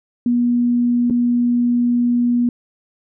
sine tone with dropouts, 241.4 Hz, B3, 39 cents flat, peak -13 dBFS, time 0.26-2.49 s, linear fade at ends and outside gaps 2 ms, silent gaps 1.1-1.107 s, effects none

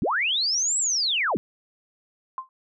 sine linear two-way sweep, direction up then down, 122 to 7902 to 122 Hz, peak -21 dBFS, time 0.02-1.37 s, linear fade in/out 0 ms, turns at 0.78 s
sine tone with exponential decay, 1046.5 Hz, C6, in tune, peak -24 dBFS, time 2.38-2.49 s, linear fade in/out 1 ms, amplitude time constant 23 ms
effects none

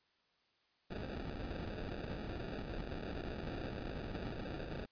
pink noise with sample-and-hold, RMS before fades -43 dBFS, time 0.9-4.86 s, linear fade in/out 10 ms, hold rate 1050 Hz, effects white hiss -75 dBFS RMS until 4.91 s + resampled to 11025 Hz

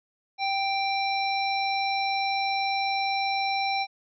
harmonic tone with a mistuned harmonic, 784 Hz, G5, in tune, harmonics 1 / 3 / 5 / 7, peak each -26 / -30 / -33 / -37 dBFS, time 0.38-3.87 s, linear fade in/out 50 ms, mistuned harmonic 5, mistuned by +32 cents, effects none

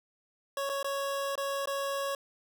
25% pulse tone with dropouts, 554.4 Hz, C#5, in tune, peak -27 dBFS, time 0.57-2.15 s, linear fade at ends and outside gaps 2 ms, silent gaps 0.693-0.697 / 0.829-0.844 / 1.355-1.377 / 1.657-1.673 s, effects none

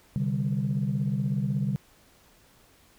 sine chord, C suspended second, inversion none, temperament just, 130.81 / 147.16 / 196.22 Hz, C3 / D3 / G3, 0 / +4 / +2 cents, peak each -28 dBFS, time 0.16-1.76 s, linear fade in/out 0 ms, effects tanh soft clip ceiling -18 dBFS + pink hiss -59 dBFS RMS until 2.98 s

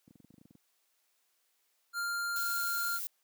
clicks, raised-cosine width 5 ms, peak -30 dBFS, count 12, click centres 0.079 / 0.109 / 0.157 / 0.202 / 0.246 / 0.306 / 0.341 / 0.382 / 0.414 / 0.455 / 0.509 / 0.553 s
square tone, 1396.9 Hz, F6, in tune, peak -33 dBFS, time 1.93-3 s, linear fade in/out 50 ms
violet noise, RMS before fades -38 dBFS, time 2.36-3.07 s, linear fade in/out 0 ms
effects white hiss -75 dBFS RMS until 3.23 s + high-pass 400 Hz 12 dB/octave

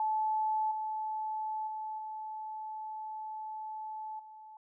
sine tone with level steps, 867 Hz, A5, 26 cents flat, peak -28 / -33 / -36 / -38 / -48 dBFS, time 0-4.57 s, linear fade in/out 2 ms, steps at 0.71 / 1.67 / 1.98 / 4.19 s, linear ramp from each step 5 ms, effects none

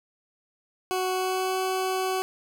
20% pulse tone with pitch glide, 371.1 to 375.6 Hz, F#4 to F#4, +5 to +26 cents, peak -20 dBFS, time 0.91-2.22 s, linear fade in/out 0 ms, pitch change +21 cents, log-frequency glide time 1.11-1.56 s, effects none

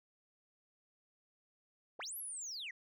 sine linear two-way sweep, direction up then down, 234 to 11840 to 1810 Hz, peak -40 dBFS, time 1.99-2.71 s, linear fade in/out 5 ms, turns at 2.17 s, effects tanh soft clip ceiling -39 dBFS

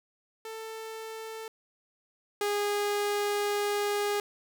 sawtooth tone pair in turn, 443.9 / 410.8 Hz, A4 / G#4, +15 / -19 cents, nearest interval minor second, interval 134 cents, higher first, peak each -34 / -23 dBFS, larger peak second, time 0.45-1.48 / 2.41-4.2 s, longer second, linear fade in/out 2 ms, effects none

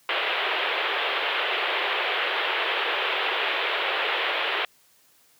white band-pass noise, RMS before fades -26 dBFS, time 0.09-4.65 s, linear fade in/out 2 ms, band 370 to 3400 Hz, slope 48 dB/octave, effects white hiss -60 dBFS RMS until 5.39 s + high-pass 80 Hz 12 dB/octave

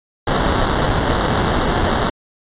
pink noise with sample-and-hold, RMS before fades -17 dBFS, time 0.27-2.1 s, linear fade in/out 5 ms, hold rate 2450 Hz, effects resampled to 8000 Hz

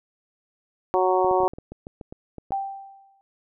harmonic tone, 185 Hz, F#3, in tune, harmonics 2 / 3 / 4 / 5 / 6, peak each -22 / -25 / -23 / -25 / -29 dBFS, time 0.94-1.48 s, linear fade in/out 0 ms
clicks, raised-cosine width 2 ms, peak -24 dBFS, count 12, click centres 1.246 / 1.312 / 1.404 / 1.434 / 1.535 / 1.585 / 1.72 / 1.869 / 2.012 / 2.125 / 2.383 / 2.507 s
sine tone with exponential decay, 784 Hz, G5, in tune, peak -21 dBFS, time 2.52-3.21 s, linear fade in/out 0 ms, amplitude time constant 150 ms
effects none

